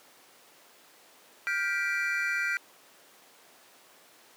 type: chord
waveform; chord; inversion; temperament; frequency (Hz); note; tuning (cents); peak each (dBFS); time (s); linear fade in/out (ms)
triangle; G dominant seventh; third; just; 1411.2 / 1568 / 1960 / 2352; F6 / G6 / B6 / D7; +18 / 0 / -14 / +2; -31; 1.47-2.57; 0
effects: pink hiss -56 dBFS RMS until 4.36 s + high-pass 400 Hz 12 dB/octave